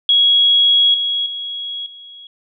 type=tone with level steps; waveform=sine; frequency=3322 Hz; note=G#7; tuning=in tune; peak=-9 / -16 / -23 / -35 dBFS; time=0.09-2.27 s; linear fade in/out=2 ms; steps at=0.94 / 1.26 / 1.86 s; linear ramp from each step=2 ms; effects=none